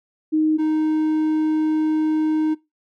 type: tone pair in turn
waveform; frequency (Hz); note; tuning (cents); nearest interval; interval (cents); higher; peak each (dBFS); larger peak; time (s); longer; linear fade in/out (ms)
sine / triangle; 311.1 / 311.1; D#4 / D#4; 0 / 0; unison; 0; neither; -15; neither; 0.32-0.58 / 0.58-2.55; second; 20
effects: noise-tail reverb RT60 0.2 s tail -20 dB re dry